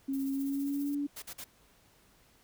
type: tone with pitch glide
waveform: sine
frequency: 271.4 to 286.7 Hz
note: C#4 to D4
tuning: -36 to -42 cents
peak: -30 dBFS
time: 0.08-1.07 s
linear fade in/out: 10 ms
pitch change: +94 cents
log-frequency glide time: 0.29-0.94 s
type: noise with tremolo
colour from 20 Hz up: violet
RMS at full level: -47 dBFS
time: 0.13-0.95 s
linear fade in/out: 5 ms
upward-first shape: sine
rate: 15 Hz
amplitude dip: 55%
type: noise bursts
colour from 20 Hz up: white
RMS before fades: -43 dBFS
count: 3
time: 1.16-1.444 s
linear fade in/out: 10 ms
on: 64 ms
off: 46 ms
effects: pink hiss -64 dBFS RMS until 2.43 s